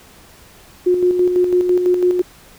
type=tone with tremolo; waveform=sine; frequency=359.8 Hz; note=F#4; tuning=48 cents flat; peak=-10 dBFS; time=0.86-2.22 s; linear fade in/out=10 ms; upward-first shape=square; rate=6 Hz; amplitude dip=45%; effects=pink hiss -45 dBFS RMS until 2.58 s